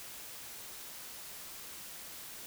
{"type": "silence", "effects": ["white hiss -47 dBFS RMS until 2.46 s"]}